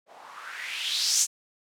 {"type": "noise with low-pass filter sweep", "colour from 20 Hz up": "violet", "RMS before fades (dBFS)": -29, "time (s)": [0.06, 1.27], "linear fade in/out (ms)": 50, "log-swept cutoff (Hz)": [620, 7400], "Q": 3.6, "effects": []}